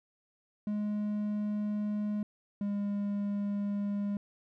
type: tone pair in turn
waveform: triangle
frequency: 208.9 / 203 Hz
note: G#3 / G#3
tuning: +10 / -39 cents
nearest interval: unison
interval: 49 cents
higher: first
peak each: -28 dBFS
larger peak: neither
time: 0.67-2.23 / 2.61-4.17 s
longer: neither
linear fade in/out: 2 ms
effects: none